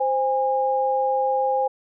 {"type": "tone pair together", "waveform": "sine", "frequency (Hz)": [522, 816.7], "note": ["C5", "G#5"], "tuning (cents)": [-4, -29], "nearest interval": "minor sixth", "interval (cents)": 775, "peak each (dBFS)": [-22, -21], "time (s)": [0, 1.68], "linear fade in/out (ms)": 10, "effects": []}